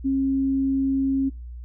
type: tone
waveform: sine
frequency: 270 Hz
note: C#4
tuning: 45 cents flat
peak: -19 dBFS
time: 0.04-1.3 s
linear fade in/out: 20 ms
effects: noise-tail reverb RT60 0.2 s tail -20 dB re dry + added 60 Hz sine -34 dBFS peak until 1.64 s

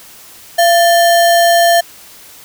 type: tone with sample-and-hold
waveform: sine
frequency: 683 Hz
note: F5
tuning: 39 cents flat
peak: -6 dBFS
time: 0.58-1.81 s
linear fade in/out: 10 ms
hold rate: 2450 Hz
effects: white hiss -38 dBFS RMS until 2.44 s

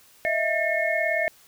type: tone cluster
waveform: sine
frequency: 630 / 668 / 1794 / 2169 Hz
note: D#5 / E5 / A6 / C#7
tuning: +21 / +23 / +33 / -38 cents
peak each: -27 dBFS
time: 0.25-1.28 s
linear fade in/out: 0 ms
effects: white hiss -55 dBFS RMS until 1.47 s

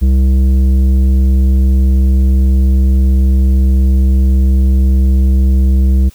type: tone with tanh clipping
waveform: triangle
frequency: 65.6 Hz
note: C2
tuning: 5 cents sharp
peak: -8 dBFS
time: 0.01-6.1 s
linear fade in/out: 20 ms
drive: 14 dB
effects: white hiss -45 dBFS RMS until 6.14 s

